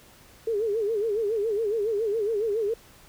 sine tone with vibrato, 430 Hz, A4, 40 cents flat, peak -23 dBFS, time 0.47-2.74 s, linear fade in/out 5 ms, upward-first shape sine, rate 7.2 Hz, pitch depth 130 cents each way, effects pink hiss -53 dBFS RMS until 3.08 s

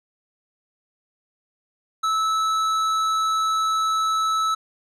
sine tone with tanh clipping, 1306 Hz, E6, 17 cents flat, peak -21 dBFS, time 2.03-4.55 s, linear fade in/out 10 ms, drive 12 dB, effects none

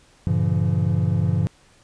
triangle chord, G diminished seventh, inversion none, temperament just, 98 / 117.6 / 141.12 / 169.34 Hz, G2 / Bb2 / Db3 / Fb3, 0 / +16 / +31 / +47 cents, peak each -20 / -23 / -22 / -21 dBFS, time 0.27-1.47 s, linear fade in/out 0 ms, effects pink hiss -55 dBFS RMS until 1.83 s + resampled to 22050 Hz

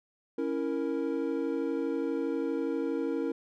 triangle chord, A# diminished, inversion first, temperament equal, 277.2 / 329.6 / 466.2 Hz, C#4 / E4 / A#4, 0 / 0 / 0 cents, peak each -31 dBFS, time 0.38-3.32 s, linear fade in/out 5 ms, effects none

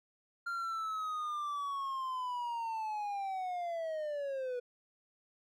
triangle linear sweep, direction down, 1396 to 484.6 Hz, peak -33 dBFS, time 0.46-4.6 s, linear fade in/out 10 ms, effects none

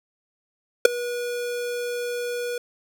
square tone with ADSR envelope, 484.1 Hz, B4, 35 cents flat, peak -5 dBFS, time 0.85-2.58 s, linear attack 4 ms, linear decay 8 ms, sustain -22 dB, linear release 3 ms, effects none

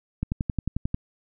click train, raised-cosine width 5 ms, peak -13 dBFS, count 9, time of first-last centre 0.23-0.944 s, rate 11.2 Hz, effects none

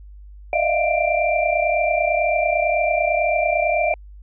sine tone cluster, 603 / 634 / 676 / 705 / 2362 Hz, D5 / D#5 / E5 / F5 / D7, +46 / +32 / +43 / +16 / +9 cents, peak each -23 dBFS, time 0.53-3.94 s, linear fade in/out 2 ms, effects added 50 Hz sine -38 dBFS peak until 4.22 s

